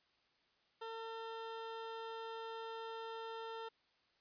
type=tone; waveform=20% pulse; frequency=451.9 Hz; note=A4; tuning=46 cents sharp; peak=-39 dBFS; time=0.81-3.69 s; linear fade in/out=10 ms; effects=white hiss -75 dBFS RMS until 4.2 s + resampled to 11025 Hz